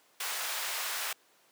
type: high-pass noise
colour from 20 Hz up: pink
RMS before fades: -35 dBFS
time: 0.2-1.13 s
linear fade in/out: 5 ms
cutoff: 1000 Hz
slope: 12 dB/octave
effects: pink hiss -64 dBFS RMS until 1.51 s + high-pass 400 Hz 12 dB/octave